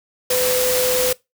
sine tone in noise, 504 Hz, B4, 35 cents sharp, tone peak -18 dBFS, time 0.3-1.13 s, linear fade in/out 5 ms, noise white, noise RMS -21 dBFS, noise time 0.3-1.13 s, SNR 0 dB, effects noise-tail reverb RT60 0.2 s tail -22 dB re dry

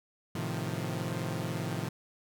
sawtooth chord, F dominant seventh, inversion first, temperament equal with one note detuned, 110 / 130.81 / 156.46 / 174.61 Hz, A2 / C3 / Eb3 / F3, 0 / 0 / +10 / 0 cents, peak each -34 dBFS, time 0.35-1.89 s, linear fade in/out 5 ms, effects none

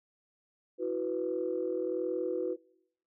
sine chord, E suspended second, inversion none, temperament just, 329.6 / 370.8 / 494.4 Hz, E4 / F#4 / B4, 0 / +4 / +2 cents, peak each -36 / -33 / -33 dBFS, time 0.78-2.57 s, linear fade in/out 50 ms, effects noise-tail reverb RT60 0.9 s tail -26 dB re dry + tanh soft clip ceiling -21 dBFS

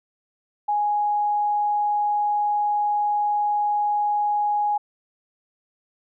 sine tone, 830.6 Hz, G#5, in tune, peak -19 dBFS, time 0.68-4.78 s, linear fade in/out 10 ms, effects none

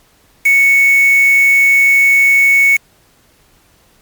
sine tone with quantisation, 2217 Hz, C#7, in tune, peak -6 dBFS, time 0.45-2.77 s, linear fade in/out 10 ms, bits 3, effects pink hiss -51 dBFS RMS until 4.01 s + MP3 96 kbps

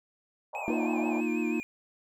white band-pass noise, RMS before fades -37 dBFS, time 0.53-1.21 s, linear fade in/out 10 ms, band 560 to 920 Hz, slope 48 dB/octave
triangle tone with vibrato, 2478 Hz, D#7, 8 cents flat, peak -36 dBFS, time 0.55-1.63 s, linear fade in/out 0 ms, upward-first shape sine, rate 6.2 Hz, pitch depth 69 cents each way
triangle chord, Bb suspended fourth, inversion none, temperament just, 233.1 / 310.8 / 349.6 Hz, Bb3 / Eb4 / F4, 0 / -2 / +2 cents, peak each -29 / -29 / -31 dBFS, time 0.68-1.6 s, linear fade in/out 0 ms
sine tone with exponential decay, 485.2 Hz, B4, 31 cents flat, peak -29 dBFS, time 0.7-0.83 s, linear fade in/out 0 ms, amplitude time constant 28 ms
effects none

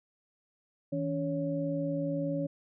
sine tone cluster, 161.3 / 282.8 / 558 Hz, E3 / C#4 / C#5, -37 / +35 / +11 cents, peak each -34 / -33 / -34 dBFS, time 0.92-2.47 s, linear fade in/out 10 ms, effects none

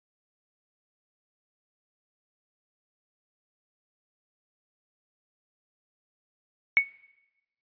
sine tone with exponential decay, 2217 Hz, C#7, in tune, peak -12 dBFS, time 6.77-6.89 s, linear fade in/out 0 ms, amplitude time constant 24 ms, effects noise-tail reverb RT60 1.0 s tail -22 dB re dry + resampled to 11025 Hz

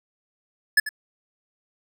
square tone with echo, 1720 Hz, A6, 40 cents flat, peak -14 dBFS, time 0.77-0.8 s, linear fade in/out 5 ms, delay 91 ms, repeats 1, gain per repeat -14 dB, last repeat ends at 0.891 s, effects none

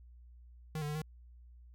square tone with pitch steps, 156 / 147.6 / 149.7 / 155.4 Hz, D#3 / D3 / D3 / D#3, +5 / +9 / +33 / -2 cents, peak -36 dBFS, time 0.75-1.018 s, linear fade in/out 2 ms, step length 67 ms, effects added 60 Hz sine -53 dBFS peak until 1.74 s

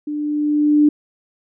sine tone with level ramp, 297.2 Hz, D4, 21 cents sharp, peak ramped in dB -22 to -8 dBFS, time 0.07-0.89 s, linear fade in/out 5 ms, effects none

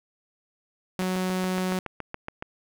sawtooth tone, 185 Hz, F#3, in tune, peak -21 dBFS, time 0.99-1.79 s, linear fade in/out 0 ms
click train, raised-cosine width 0.5 ms, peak -18 dBFS, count 11, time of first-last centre 1.02-2.424 s, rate 7.12 Hz
effects none

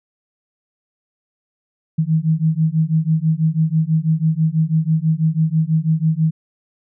sine beating tone pair, 156.3 / 162.4 Hz, D#3 / E3, +8 / -26 cents, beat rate 6.1 Hz, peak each -17 dBFS, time 1.98-6.31 s, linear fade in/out 10 ms, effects none

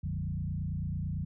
sine tone with frequency modulation, 119.6 Hz, A#2, 45 cents sharp, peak -31 dBFS, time 0.03-1.25 s, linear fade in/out 10 ms, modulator 29 Hz, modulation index 2.1, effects none

